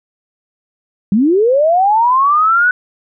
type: linear sweep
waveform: sine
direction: up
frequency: 185 to 1498 Hz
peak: -8 dBFS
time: 1.12-2.71 s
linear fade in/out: 2 ms
effects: none